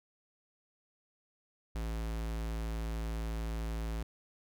square tone, 55.4 Hz, A1, 13 cents sharp, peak -35 dBFS, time 1.75-4.03 s, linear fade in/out 5 ms, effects none

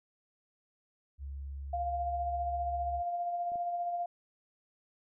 sine tone, 69.3 Hz, C#2, in tune, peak -38 dBFS, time 1.18-3.03 s, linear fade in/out 50 ms
sine tone with tremolo, 698.5 Hz, F5, in tune, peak -30 dBFS, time 1.73-4.06 s, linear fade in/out 5 ms, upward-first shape sine, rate 15 Hz, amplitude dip 35%
clicks, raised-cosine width 2 ms, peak -41 / -38 dBFS, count 2, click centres 3.519 / 3.557 s
effects none

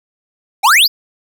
square exponential sweep, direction up, 731 to 5240 Hz, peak -7 dBFS, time 0.63-0.88 s, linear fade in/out 20 ms, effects none

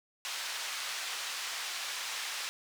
white band-pass noise, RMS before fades -38 dBFS, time 0.25-2.49 s, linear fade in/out 0 ms, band 980 to 5200 Hz, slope 12 dB/octave, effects none

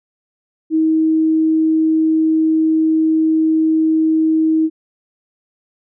sine tone, 317.7 Hz, D#4, 36 cents sharp, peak -11 dBFS, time 0.7-4.7 s, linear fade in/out 50 ms, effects none

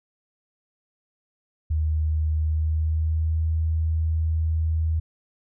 sine tone with pitch glide, 77.78 to 79.97 Hz, D#2 to D#2, 0 to +48 cents, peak -20 dBFS, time 1.7-5 s, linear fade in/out 10 ms, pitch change +48 cents, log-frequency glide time 2.38-3.41 s, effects none

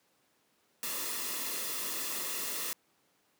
white noise with comb filter, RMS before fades -36 dBFS, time 0.83-2.73 s, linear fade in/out 0 ms, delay 1.3 ms, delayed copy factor -0.55, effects pink hiss -71 dBFS RMS until 3.39 s + high-pass 200 Hz 12 dB/octave

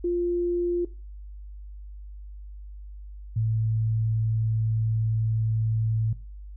sine tone pair in turn, 349.2 / 111.08 Hz, F4 / A2, 0 / +17 cents, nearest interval octave + minor sixth, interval 1983 cents, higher first, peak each -22 dBFS, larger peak neither, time 0.04-0.85 / 3.36-6.13 s, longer second, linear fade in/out 5 ms, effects noise-tail reverb RT60 0.3 s tail -17 dB re dry + added 50 Hz sine -38 dBFS peak until 6.56 s

